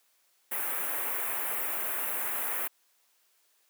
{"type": "band-stop noise", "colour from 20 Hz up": "white", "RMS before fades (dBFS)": -32, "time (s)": [0.51, 2.68], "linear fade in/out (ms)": 10, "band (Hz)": [2300, 11000], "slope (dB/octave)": 24, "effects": ["white hiss -69 dBFS RMS until 3.69 s", "high-pass 400 Hz 12 dB/octave"]}